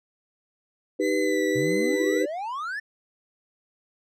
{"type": "chord", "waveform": "sine", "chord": "Eb augmented", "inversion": "none", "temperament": "equal", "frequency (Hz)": [311.1, 392, 493.9], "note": ["Eb4", "G4", "B4"], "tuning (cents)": [0, 0, 0], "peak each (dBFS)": -26, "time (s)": [0.99, 2.26], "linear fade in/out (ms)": 10}
{"type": "tone with vibrato", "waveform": "40% pulse", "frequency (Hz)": 1997, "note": "B6", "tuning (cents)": 19, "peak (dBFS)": -29, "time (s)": [1, 2.26], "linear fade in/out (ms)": 50, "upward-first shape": "sine", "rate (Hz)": 1.6, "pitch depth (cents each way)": 32}
{"type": "exponential sweep", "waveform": "triangle", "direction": "up", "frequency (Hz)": [123.7, 1820], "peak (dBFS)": -27, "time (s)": [1.55, 2.8], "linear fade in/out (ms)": 10}
{"effects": ["low-pass 10000 Hz 12 dB/octave"]}